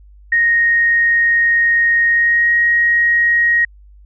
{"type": "tone with pitch glide", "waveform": "sine", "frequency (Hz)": [1864.7, 1883.1], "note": ["A#6", "A#6"], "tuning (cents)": [0, 17], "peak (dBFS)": -10, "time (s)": [0.32, 3.65], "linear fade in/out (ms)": 5, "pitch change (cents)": 17, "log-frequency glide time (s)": [2.08, 2.52], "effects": ["added 50 Hz sine -40 dBFS peak until 4.05 s"]}